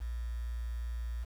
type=tone with quantisation; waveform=sine; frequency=58.7 Hz; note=A#1; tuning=13 cents sharp; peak=-34 dBFS; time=0-1.25 s; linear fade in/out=20 ms; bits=9; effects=none